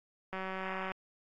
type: click train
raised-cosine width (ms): 0.5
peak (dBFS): -24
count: 112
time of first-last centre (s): 0.33-0.917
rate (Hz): 189
effects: AAC 32 kbps